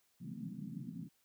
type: band-pass noise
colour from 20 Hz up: pink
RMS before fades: -45 dBFS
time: 0.2-1.09 s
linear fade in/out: 20 ms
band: 140 to 260 Hz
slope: 48 dB/octave
effects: white hiss -75 dBFS RMS until 1.24 s